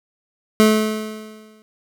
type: tone with exponential decay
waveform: 25% pulse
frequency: 216.2 Hz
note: A3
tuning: 30 cents flat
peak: -5 dBFS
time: 0.6-1.62 s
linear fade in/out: 0 ms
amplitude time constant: 220 ms
effects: none